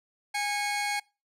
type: tone pair together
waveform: sawtooth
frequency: 821.4 / 2193 Hz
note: G#5 / C#7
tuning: -19 / -19 cents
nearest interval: octave + perfect fourth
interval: 1700 cents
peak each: -26 / -28 dBFS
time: 0.34-1 s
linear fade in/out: 10 ms
effects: noise-tail reverb RT60 0.3 s tail -25 dB re dry + low-pass 11000 Hz 12 dB/octave